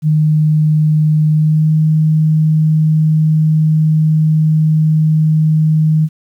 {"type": "tone with pitch glide", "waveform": "sine", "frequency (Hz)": [153.9, 156.05], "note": ["D#3", "D#3"], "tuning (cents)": [-19, 5], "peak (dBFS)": -8, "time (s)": [0.02, 6.09], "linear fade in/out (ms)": 50, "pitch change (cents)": 24, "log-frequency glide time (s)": [1.31, 1.72], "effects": ["8-bit"]}